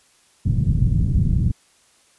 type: low-pass noise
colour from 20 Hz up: white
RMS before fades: -18 dBFS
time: 0.45-1.52 s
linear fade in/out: 10 ms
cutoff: 160 Hz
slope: 24 dB/octave
effects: white hiss -57 dBFS RMS until 2.18 s + resampled to 24000 Hz